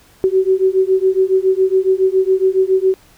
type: beating tone pair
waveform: sine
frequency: 375.2 / 382.4 Hz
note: F#4 / G4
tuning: +24 / -43 cents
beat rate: 7.2 Hz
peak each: -14 dBFS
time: 0.24-2.94 s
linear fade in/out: 0 ms
effects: pink hiss -49 dBFS RMS until 3.17 s